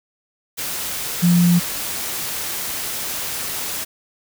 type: tone in noise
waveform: sine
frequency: 174.61 Hz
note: F3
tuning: in tune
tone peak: -11 dBFS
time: 1.22-1.6 s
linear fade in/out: 20 ms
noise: white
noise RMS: -26 dBFS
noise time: 0.57-3.85 s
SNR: +12 dB
effects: none